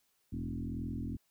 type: tone with frequency modulation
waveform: sine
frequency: 166.7 Hz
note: E3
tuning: 20 cents sharp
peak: -35 dBFS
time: 0.32-1.17 s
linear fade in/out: 10 ms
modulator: 42.3 Hz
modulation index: 3
effects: white hiss -75 dBFS RMS until 1.3 s